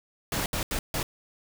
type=noise bursts at uneven times; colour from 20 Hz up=pink; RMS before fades=-29 dBFS; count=4; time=0.32-0.46 / 0.53-0.63 / 0.71-0.79 / 0.94-1.03 s; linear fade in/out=2 ms; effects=none